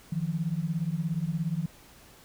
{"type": "beating tone pair", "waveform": "sine", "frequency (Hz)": [155.4, 172.4], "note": ["D#3", "F3"], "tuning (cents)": [-2, -22], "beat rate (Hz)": 17, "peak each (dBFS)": -30, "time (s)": [0.12, 1.66], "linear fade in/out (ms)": 5, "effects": ["pink hiss -54 dBFS RMS until 2.24 s"]}